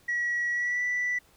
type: tone with pitch glide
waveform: sine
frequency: 1923 to 1970.2 Hz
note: B6 to B6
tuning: -47 to -5 cents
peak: -24 dBFS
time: 0.08-1.19 s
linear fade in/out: 10 ms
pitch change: +42 cents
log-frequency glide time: 0.51-0.83 s
effects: tanh soft clip ceiling -23 dBFS + pink hiss -61 dBFS RMS until 1.36 s